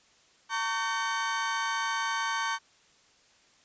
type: tone cluster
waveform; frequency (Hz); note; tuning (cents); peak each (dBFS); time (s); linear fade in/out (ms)
35% pulse; 911 / 1125 / 1540; A#5 / C#6 / G6; -40 / +25 / -31; -31; 0.49-2.59; 50
effects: white hiss -62 dBFS RMS until 3.64 s + resampled to 16000 Hz